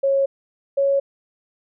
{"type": "tone pair in turn", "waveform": "sine", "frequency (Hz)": [548, 554], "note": ["C#5", "C#5"], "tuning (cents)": [-20, -1], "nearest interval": "unison", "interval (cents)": 19, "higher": "second", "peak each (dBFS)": -15, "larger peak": "neither", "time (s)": [[0.03, 0.26], [0.77, 1]], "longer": "neither", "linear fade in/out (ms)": 10, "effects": []}